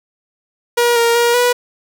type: tone with pitch steps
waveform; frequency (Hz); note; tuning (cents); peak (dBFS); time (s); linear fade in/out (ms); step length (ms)
sawtooth; 477.5 / 467 / 474 / 488.7; A#4 / A#4 / A#4 / B4; +42 / +3 / +29 / -18; -7; 0.77-1.53; 10; 190
effects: none